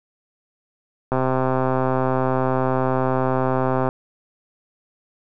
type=click train; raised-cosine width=1 ms; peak=-7 dBFS; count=361; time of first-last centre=1.12-3.889 s; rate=130 Hz; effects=none